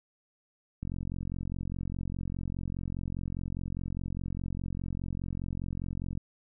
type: click train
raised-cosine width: 5 ms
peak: -23 dBFS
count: 241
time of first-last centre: 0.83-6.175 s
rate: 44.9 Hz
effects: none